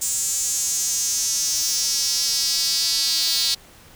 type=tone with high-pass filter sweep; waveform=square; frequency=149.9 Hz; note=D3; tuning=36 cents sharp; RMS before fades=-22 dBFS; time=0.01-3.55 s; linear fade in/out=10 ms; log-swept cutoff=7400 to 4300 Hz; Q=4.2; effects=pink hiss -48 dBFS RMS until 3.95 s